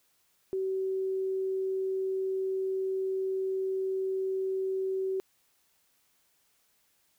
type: tone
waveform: sine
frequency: 381 Hz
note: G4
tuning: 49 cents flat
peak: -28 dBFS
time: 0.53-5.2 s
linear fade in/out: 0 ms
effects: white hiss -70 dBFS RMS until 7.18 s